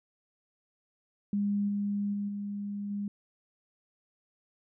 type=tone with level steps; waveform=sine; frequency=203.1 Hz; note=G#3; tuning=38 cents flat; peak=-26 / -28 / -30 / -33 / -31 dBFS; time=1.33-3.08 s; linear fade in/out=2 ms; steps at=1.68 / 2.13 / 2.28 / 2.9 s; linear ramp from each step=10 ms; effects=none